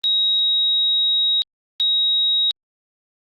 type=tone pair in turn; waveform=sine; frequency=3800 / 3800 Hz; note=A#7 / A#7; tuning=+33 / +33 cents; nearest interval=unison; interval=0 cents; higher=neither; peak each=-15 dBFS; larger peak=neither; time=0.04-1.42 / 1.8-2.51 s; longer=first; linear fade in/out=0 ms; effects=Opus 24 kbps